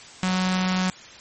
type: tone with notch filter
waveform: sawtooth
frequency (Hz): 185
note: F#3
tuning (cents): 0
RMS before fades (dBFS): -23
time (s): 0.23-0.9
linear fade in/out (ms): 2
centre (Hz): 410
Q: 0.62
effects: white hiss -44 dBFS RMS until 1.2 s + MP3 32 kbps